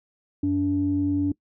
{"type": "tone pair together", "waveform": "sine", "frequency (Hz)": [92.12, 287.6], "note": ["F#2", "D4"], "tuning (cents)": [-7, -36], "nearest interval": "octave + minor sixth", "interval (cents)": 1971, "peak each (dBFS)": [-28, -20], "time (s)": [0.43, 1.32], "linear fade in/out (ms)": 5, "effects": ["noise-tail reverb RT60 0.1 s tail -22 dB re dry", "tanh soft clip ceiling -13 dBFS"]}